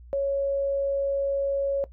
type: tone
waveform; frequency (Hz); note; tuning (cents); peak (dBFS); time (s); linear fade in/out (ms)
sine; 554.4; C#5; 0; -22; 0.13-1.84; 0
effects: noise-tail reverb RT60 0.1 s tail -17 dB re dry + added 60 Hz sine -44 dBFS peak until 1.92 s

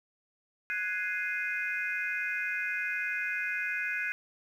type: chord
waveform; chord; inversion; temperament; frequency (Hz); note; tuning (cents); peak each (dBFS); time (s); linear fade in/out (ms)
sine; Ab dominant seventh; third; equal; 1480 / 1661.2 / 2093 / 2489; Gb6 / Ab6 / C7 / Eb7; 0 / 0 / 0 / 0; -35 / -35 / -36 / -35; 0.7-4.12; 0
effects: tanh soft clip ceiling -20 dBFS + 10-bit

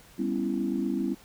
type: chord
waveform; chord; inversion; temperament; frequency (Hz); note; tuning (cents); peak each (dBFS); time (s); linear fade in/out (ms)
sine; C# half-diminished seventh; second; just; 199.57 / 249.5 / 277.2 / 332.6; G3 / B3 / C#4 / E4; +31 / +18 / 0 / +16; -31; 0.18-1.15; 20
effects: tanh soft clip ceiling -16 dBFS + pink hiss -54 dBFS RMS until 1.24 s

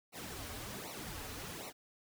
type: noise with flanger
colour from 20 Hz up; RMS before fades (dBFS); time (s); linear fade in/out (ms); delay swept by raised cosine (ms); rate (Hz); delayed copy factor
pink; -45; 0.12-1.73; 50; 0.6 to 5.9; 1.3; -0.95
effects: none

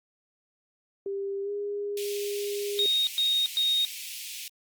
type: tone with pitch glide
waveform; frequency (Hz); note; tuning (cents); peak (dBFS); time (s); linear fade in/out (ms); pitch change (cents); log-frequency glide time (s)
sine; 395.5 to 408; G4 to G#4; +15 to -31; -29; 1.06-2.86; 2; +54; 1.43-1.5
type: high-pass noise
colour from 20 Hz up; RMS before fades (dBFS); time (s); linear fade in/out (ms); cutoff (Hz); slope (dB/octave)
pink; -39; 1.97-4.48; 2; 2300; 48
type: tone bursts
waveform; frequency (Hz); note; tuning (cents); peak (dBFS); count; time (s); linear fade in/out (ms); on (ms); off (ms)
sine; 3729; A#7; 0; -22; 3; 2.79-3.85; 0; 280; 110
effects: Opus 32 kbps

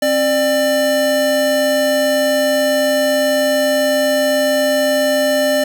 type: tone pair together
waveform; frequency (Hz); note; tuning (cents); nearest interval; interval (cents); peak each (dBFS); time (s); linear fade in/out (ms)
square; 266.6 / 596; C4 / D5; +33 / +25; octave + major second; 1392; -21 / -14; 0.02-5.64; 5
effects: none

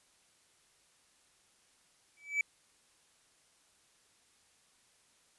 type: tone with exponential growth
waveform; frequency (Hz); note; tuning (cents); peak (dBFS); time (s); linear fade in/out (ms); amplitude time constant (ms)
triangle; 2300; D7; -37; -23; 2.17-2.41; 2; 51
effects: white hiss -68 dBFS RMS until 5.38 s + resampled to 24000 Hz

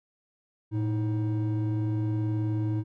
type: tone pair together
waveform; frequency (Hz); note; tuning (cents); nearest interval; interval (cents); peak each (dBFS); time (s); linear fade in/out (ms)
triangle; 111.62 / 315.7; A2 / D#4; +25 / +25; octave + tritone; 1800; -23 / -28; 0.71-2.84; 50
effects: tanh soft clip ceiling -20 dBFS

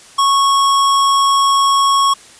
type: tone with sample-and-hold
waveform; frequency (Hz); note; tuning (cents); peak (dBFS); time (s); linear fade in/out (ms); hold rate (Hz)
sine; 1103; C#6; -9; -9; 0.18-2.14; 10; 4410
effects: white hiss -41 dBFS RMS until 2.39 s + resampled to 22050 Hz

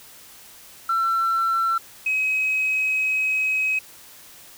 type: tone pair in turn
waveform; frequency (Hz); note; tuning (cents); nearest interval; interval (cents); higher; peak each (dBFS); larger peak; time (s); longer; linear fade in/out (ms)
sine; 1347 / 2543; E6 / D#7; +37 / +37; major seventh; 1100; second; -17 / -18; first; 0.89-1.78 / 2.06-3.79; second; 5
effects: tanh soft clip ceiling -16 dBFS + white hiss -46 dBFS RMS until 4.57 s

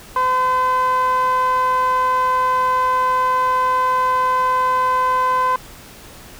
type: tone with band-pass filter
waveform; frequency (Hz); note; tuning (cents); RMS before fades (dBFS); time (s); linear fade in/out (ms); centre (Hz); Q
sawtooth; 510; C5; -44; -17; 0.16-5.56; 2; 1100; 5.6
effects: pink hiss -40 dBFS RMS until 6.39 s

